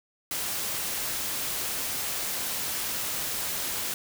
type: noise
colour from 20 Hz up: white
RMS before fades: -31 dBFS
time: 0.31-3.94 s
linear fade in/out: 2 ms
effects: none